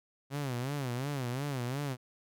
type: tone with vibrato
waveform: sawtooth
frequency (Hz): 132.5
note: C3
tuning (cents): +22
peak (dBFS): -29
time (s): 0.3-1.97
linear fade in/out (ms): 50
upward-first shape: sine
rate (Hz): 2.8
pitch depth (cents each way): 170
effects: none